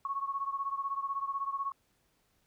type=beating tone pair; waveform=sine; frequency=1100 / 1116 Hz; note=C#6 / C#6; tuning=-14 / +11 cents; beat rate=16 Hz; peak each=-34 / -37 dBFS; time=0.05-1.72 s; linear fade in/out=2 ms; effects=pink hiss -73 dBFS RMS until 2.46 s